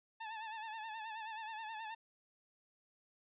sawtooth tone with vibrato, 880 Hz, A5, in tune, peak -39 dBFS, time 0.2-1.95 s, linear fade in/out 10 ms, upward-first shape sine, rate 9.4 Hz, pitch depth 62 cents each way, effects resampled to 8000 Hz

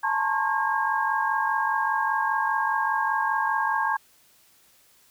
sine tone cluster, 865 / 910 / 1034 / 1090 / 1618 Hz, A5 / A#5 / C6 / C#6 / G#6, -30 / -42 / -21 / -29 / -46 cents, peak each -28 / -28 / -34 / -28 / -27 dBFS, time 0.03-3.97 s, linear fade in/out 10 ms, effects white hiss -59 dBFS RMS until 5.1 s

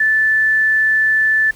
sine tone, 1753 Hz, A6, 7 cents flat, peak -11 dBFS, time 0-1.51 s, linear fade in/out 5 ms, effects pink hiss -44 dBFS RMS until 1.55 s

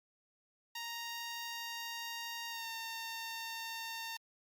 10% pulse tone with pitch glide, 932.3 to 910.5 Hz, A#5 to A#5, 0 to -41 cents, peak -32 dBFS, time 0.75-4.17 s, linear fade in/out 5 ms, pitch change -41 cents, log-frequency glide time 2.49-2.67 s, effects Opus 48 kbps

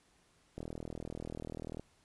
click train, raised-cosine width 2 ms, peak -28 dBFS, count 50, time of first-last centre 0.58-1.796 s, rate 40.3 Hz, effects pink hiss -69 dBFS RMS until 2.04 s + resampled to 24000 Hz

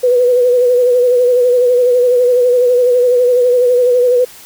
sine tone with vibrato, 493.9 Hz, B4, in tune, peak -7 dBFS, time 0.03-4.25 s, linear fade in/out 10 ms, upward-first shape sine, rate 12 Hz, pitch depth 41 cents each way, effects white hiss -37 dBFS RMS until 4.45 s

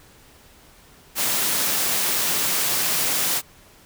white high-pass noise, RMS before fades -22 dBFS, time 1.15-3.42 s, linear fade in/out 50 ms, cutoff 110 Hz, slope 96 dB/octave, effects pink hiss -51 dBFS RMS until 3.85 s

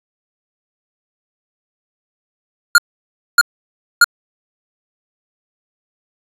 square tone bursts, 1417 Hz, F6, 25 cents sharp, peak -5 dBFS, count 3, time 2.75-4.043 s, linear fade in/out 2 ms, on 31 ms, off 600 ms, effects resampled to 32000 Hz

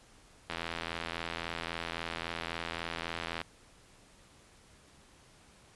click train, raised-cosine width 0.3 ms, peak -19 dBFS, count 245, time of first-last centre 0.5-3.415 s, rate 83.7 Hz, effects pink hiss -60 dBFS RMS until 5.75 s + resampled to 24000 Hz

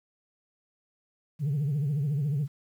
sine tone with vibrato, 144.4 Hz, D3, 29 cents flat, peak -23 dBFS, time 1.39-2.48 s, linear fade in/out 50 ms, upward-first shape triangle, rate 14 Hz, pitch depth 170 cents each way, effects tanh soft clip ceiling -23 dBFS + 10-bit

